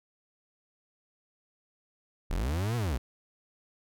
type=linear two-way sweep; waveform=40% pulse; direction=up then down; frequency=32.46 to 123.47 to 54.4 Hz; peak=-27 dBFS; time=2.3-2.98 s; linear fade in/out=10 ms; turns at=2.76 s; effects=none